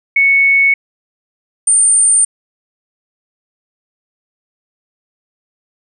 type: tone pair in turn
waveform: sine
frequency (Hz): 2213 / 8945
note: C#7 / C#9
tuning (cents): -3 / +15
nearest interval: 2 octaves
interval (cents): 2418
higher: second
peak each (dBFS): -7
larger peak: neither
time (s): 0.16-0.74 / 1.67-2.25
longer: neither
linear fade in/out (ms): 5
effects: none